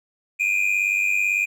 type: tone pair together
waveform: triangle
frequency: 2391 / 2489 Hz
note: D7 / D#7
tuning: +30 / 0 cents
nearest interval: minor second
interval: 70 cents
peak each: -20 dBFS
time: 0.39-1.46 s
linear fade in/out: 20 ms
effects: none